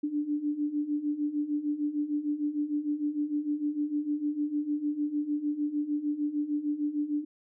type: beating tone pair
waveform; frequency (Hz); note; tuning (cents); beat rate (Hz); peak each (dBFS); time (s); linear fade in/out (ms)
sine; 291.1 / 297.7; D4 / D4; -15 / +24; 6.6; -33 / -29; 0.03-7.25; 10
effects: none